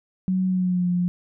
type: tone with pitch glide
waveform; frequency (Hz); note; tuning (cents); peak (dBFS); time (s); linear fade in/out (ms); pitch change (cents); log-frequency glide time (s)
sine; 186.3 to 177.48; F#3 to F3; +12 to +28; -19; 0.28-1.08; 0; -84; 0.47-0.88
effects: none